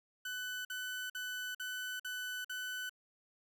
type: tone bursts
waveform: 30% pulse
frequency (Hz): 1500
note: F#6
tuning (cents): +23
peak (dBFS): -36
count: 6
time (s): 0.25-2.895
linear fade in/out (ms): 5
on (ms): 400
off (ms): 49
effects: none